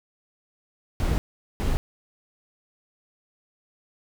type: noise bursts at uneven times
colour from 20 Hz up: brown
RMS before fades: -23 dBFS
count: 2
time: 1-1.18 / 1.6-1.77 s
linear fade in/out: 0 ms
effects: none